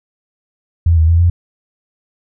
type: tone with pitch steps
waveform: sine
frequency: 84 / 79.9 / 83.8 / 86.5 Hz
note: E2 / D#2 / E2 / F2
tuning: +33 / +47 / +29 / -16 cents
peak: -7 dBFS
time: 0.86-1.3 s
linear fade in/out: 5 ms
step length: 110 ms
effects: none